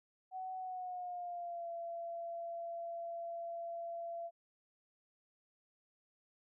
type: tone with pitch glide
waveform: sine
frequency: 749 to 678.9 Hz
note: F#5 to F5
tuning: +21 to -49 cents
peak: -40 dBFS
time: 0.31-4.31 s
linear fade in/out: 50 ms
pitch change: -170 cents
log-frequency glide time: 0.57-1.69 s
effects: none